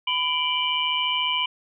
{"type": "tone cluster", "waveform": "sine", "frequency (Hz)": [999, 2345, 2918, 3072], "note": ["B5", "D7", "F#7", "G7"], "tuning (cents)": [20, -3, -25, -36], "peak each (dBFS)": -27, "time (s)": [0.07, 1.46], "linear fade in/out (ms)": 5, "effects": []}